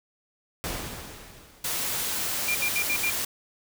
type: noise with exponential decay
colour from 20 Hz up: pink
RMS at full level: -30 dBFS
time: 0.64-2.21 s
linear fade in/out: 0 ms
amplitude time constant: 340 ms
type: noise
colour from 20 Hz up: white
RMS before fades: -29 dBFS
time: 1.64-3.25 s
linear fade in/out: 5 ms
type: tone bursts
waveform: sine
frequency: 2392 Hz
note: D7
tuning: 31 cents sharp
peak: -24 dBFS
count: 5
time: 2.48-3.101 s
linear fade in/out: 5 ms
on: 69 ms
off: 69 ms
effects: none